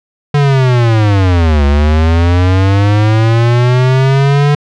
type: linear two-way sweep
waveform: square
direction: down then up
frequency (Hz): 146.83 to 70 to 146.83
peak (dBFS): -7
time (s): 0.34-4.55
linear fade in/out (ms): 5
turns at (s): 1.65
effects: low-pass 4000 Hz 12 dB/octave